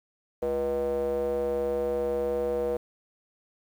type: tone with band-pass filter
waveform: square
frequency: 69.3 Hz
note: C#2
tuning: in tune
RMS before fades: -28 dBFS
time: 0.42-2.77 s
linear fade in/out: 5 ms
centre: 520 Hz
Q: 8.3
effects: 9-bit